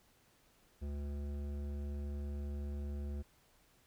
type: tone with hard clipping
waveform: triangle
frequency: 71.8 Hz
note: D2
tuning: 39 cents flat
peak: -40 dBFS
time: 0.81-3.23 s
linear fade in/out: 20 ms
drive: 17 dB
effects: pink hiss -69 dBFS RMS until 3.86 s

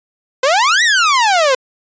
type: exponential two-way sweep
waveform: sawtooth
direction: up then down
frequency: 499.4 to 1975.5 to 499.4 Hz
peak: -6 dBFS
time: 0.43-1.55 s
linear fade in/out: 5 ms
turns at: 0.83 s
effects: resampled to 16000 Hz

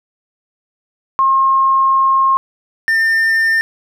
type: tone pair in turn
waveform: sine / triangle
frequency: 1072 / 1802.9 Hz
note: C6 / A6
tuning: +42 / +42 cents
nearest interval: major sixth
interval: 900 cents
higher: second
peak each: -9 dBFS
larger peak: neither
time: 1.19-2.37 / 2.88-3.61 s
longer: first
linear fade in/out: 0 ms
effects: none

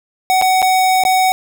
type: tone with dropouts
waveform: square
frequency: 749 Hz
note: F#5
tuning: 21 cents sharp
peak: -11 dBFS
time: 0.3-1.32 s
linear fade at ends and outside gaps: 0 ms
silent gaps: 0.414-0.422 / 0.619-0.626 / 1.037-1.051 s
effects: none

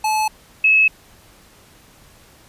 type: tone pair in turn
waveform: square / sine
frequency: 863 / 2586 Hz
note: A5 / E7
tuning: -34 / -34 cents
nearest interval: octave + perfect fifth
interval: 1900 cents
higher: second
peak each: -17 / -10 dBFS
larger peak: second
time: 0.04-0.28 / 0.64-0.88 s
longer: neither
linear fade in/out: 5 ms
effects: pink hiss -49 dBFS RMS until 2.48 s + resampled to 32000 Hz

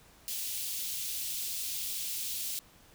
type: high-pass noise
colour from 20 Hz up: white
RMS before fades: -36 dBFS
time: 0.28-2.59 s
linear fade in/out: 0 ms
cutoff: 2800 Hz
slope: 24 dB/octave
effects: pink hiss -59 dBFS RMS until 2.94 s

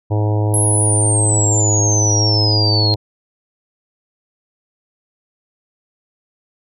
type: harmonic tone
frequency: 105.7 Hz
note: G#2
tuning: 31 cents sharp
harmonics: 1 / 3 / 4 / 5 / 6 / 7 / 8 / 9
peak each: -14 / -24 / -26 / -28 / -30 / -31 / -32 / -33 dBFS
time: 0.1-2.96 s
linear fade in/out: 20 ms
type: exponential sweep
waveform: sine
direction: down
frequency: 10930 to 4198 Hz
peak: -15 dBFS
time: 0.54-2.94 s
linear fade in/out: 0 ms
effects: none

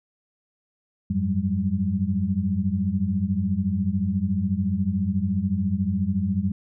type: tone cluster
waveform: sine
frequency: 89.9 / 100.7 / 184.4 / 198.4 Hz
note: F#2 / G2 / F#3 / G3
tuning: -49 / +47 / -6 / +21 cents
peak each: -28 / -30 / -27 / -24 dBFS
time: 1.1-6.52 s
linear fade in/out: 5 ms
effects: none

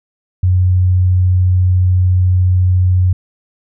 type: tone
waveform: sine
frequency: 91.4 Hz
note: F#2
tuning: 21 cents flat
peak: -8 dBFS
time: 0.43-3.13 s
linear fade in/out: 5 ms
effects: none

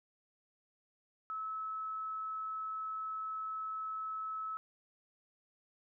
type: tone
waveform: sine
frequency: 1298 Hz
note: E6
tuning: 27 cents flat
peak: -37 dBFS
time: 1.3-4.57 s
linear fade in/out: 0 ms
effects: none

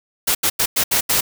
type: noise bursts at uneven times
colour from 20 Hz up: white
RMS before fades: -17 dBFS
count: 6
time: 0.27-0.35 / 0.43-0.5 / 0.59-0.66 / 0.76-0.84 / 0.91-1.01 / 1.09-1.21 s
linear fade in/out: 10 ms
effects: none

